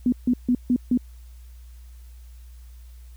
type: tone bursts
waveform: sine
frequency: 246.9 Hz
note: B3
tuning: in tune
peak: -16 dBFS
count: 5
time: 0.06-0.975 s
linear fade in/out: 2 ms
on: 63 ms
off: 150 ms
effects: added 60 Hz sine -41 dBFS peak until 3.16 s + white hiss -60 dBFS RMS until 3.16 s